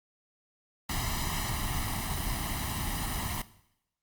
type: noise with comb filter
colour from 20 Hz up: pink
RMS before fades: -32 dBFS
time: 0.89-3.42 s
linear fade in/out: 5 ms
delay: 1 ms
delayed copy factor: +0.8
effects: noise-tail reverb RT60 0.8 s tail -17 dB re dry + Opus 48 kbps